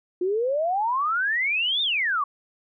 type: exponential two-way sweep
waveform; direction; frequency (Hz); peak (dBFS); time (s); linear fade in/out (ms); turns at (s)
sine; up then down; 349.2 to 3700 to 1098; -21; 0.21-2.24; 5; 1.82
effects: none